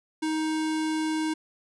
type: tone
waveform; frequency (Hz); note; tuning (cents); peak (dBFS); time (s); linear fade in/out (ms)
square; 313.7; D#4; +14; -26; 0.22-1.34; 10
effects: resampled to 24000 Hz